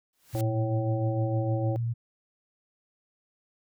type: noise with exponential growth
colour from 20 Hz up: white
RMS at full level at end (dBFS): -39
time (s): 0.13-0.41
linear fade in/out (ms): 2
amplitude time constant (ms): 60
type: tone with vibrato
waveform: sine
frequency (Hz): 116.54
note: A#2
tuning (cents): 0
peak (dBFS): -26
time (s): 0.33-1.94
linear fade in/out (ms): 20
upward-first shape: sine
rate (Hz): 11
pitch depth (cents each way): 13
type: harmonic tone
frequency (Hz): 110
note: A2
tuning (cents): 0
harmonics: 1 / 3 / 5 / 7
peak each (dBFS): -35 / -33 / -33 / -38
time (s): 0.35-1.76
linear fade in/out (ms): 0
effects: none